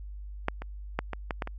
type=clicks; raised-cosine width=0.5 ms; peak=-11 / -23 / -12 / -18 / -15 / -15 / -21 dBFS; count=7; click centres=0.484 / 0.62 / 0.99 / 1.133 / 1.308 / 1.422 / 1.474 s; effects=added 50 Hz sine -38 dBFS peak until 1.58 s